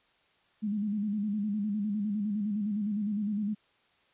sine tone with vibrato, 207.7 Hz, G#3, in tune, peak -28 dBFS, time 0.62-3.55 s, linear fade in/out 20 ms, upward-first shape square, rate 9.8 Hz, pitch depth 59 cents each way, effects white hiss -67 dBFS RMS until 4.13 s + resampled to 8000 Hz

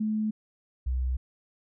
sine tone pair in turn, 215.5 / 63.55 Hz, A3 / C2, -36 / -50 cents, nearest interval octave + major sixth, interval 2114 cents, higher first, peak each -25 dBFS, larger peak neither, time 0-0.31 / 0.86-1.17 s, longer neither, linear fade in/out 10 ms, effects none

